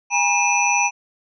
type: tone cluster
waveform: sine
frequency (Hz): 815 / 957 / 2439 / 2623 / 5920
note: G#5 / A#5 / D#7 / E7 / F#8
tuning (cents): -33 / +45 / -35 / -9 / 0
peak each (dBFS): -22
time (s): 0.1-0.91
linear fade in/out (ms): 50
effects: none